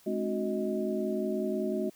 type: tone cluster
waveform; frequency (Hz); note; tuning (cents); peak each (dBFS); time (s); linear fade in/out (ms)
sine; 212.1 / 262.7 / 303 / 368.6 / 627; G#3 / C4 / D#4 / F#4 / D#5; +37 / +7 / -46 / -7 / +13; -33 / -37 / -40 / -32 / -36; 0.06-1.9; 10
effects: white hiss -60 dBFS RMS until 1.95 s